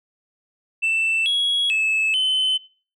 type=tone with pitch steps; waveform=sine; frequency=2662 / 3328 / 2604 / 3048 Hz; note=E7 / G#7 / E7 / G7; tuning=+16 / +3 / -22 / -49 cents; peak=-15 dBFS; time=0.82-2.58 s; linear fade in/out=20 ms; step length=440 ms; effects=noise-tail reverb RT60 0.4 s tail -21 dB re dry + tanh soft clip ceiling -16 dBFS